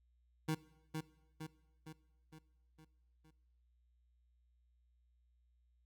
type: tone with echo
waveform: 25% pulse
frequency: 157.3 Hz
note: D#3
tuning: 19 cents sharp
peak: -30 dBFS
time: 0.48-0.55 s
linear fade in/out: 10 ms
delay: 460 ms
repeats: 6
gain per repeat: -5 dB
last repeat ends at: 3.31 s
effects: noise-tail reverb RT60 1.0 s tail -20 dB re dry + added 60 Hz sine -70 dBFS peak until 5.85 s